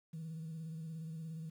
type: tone with vibrato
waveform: sine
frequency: 160.9 Hz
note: E3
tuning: 42 cents flat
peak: -40 dBFS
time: 0.13-1.5 s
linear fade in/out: 10 ms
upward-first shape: square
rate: 17 Hz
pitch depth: 38 cents each way
effects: tanh soft clip ceiling -39 dBFS + 11-bit